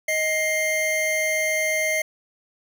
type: tone pair together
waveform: square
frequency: 627 / 2109 Hz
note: D#5 / C7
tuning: +13 / +13 cents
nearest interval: octave + major sixth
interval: 2100 cents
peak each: -26 / -23 dBFS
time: 0.08-2.02 s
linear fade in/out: 5 ms
effects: none